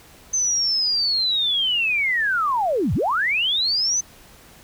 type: linear two-way sweep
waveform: sine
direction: down then up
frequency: 6220 to 68.2 to 6220 Hz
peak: -18 dBFS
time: 0.33-4.01 s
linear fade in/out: 10 ms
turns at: 2.94 s
effects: pink hiss -48 dBFS RMS until 4.63 s